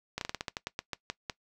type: slowing click train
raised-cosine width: 0.2 ms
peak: -16 dBFS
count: 13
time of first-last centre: 0.18-1.298 s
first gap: 32 ms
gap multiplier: 1.18
effects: noise-tail reverb RT60 0.1 s tail -20 dB re dry